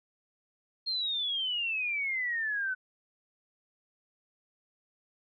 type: exponential sweep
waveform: sine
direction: down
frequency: 4260 to 1493 Hz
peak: -29 dBFS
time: 0.86-2.75 s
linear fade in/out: 20 ms
effects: none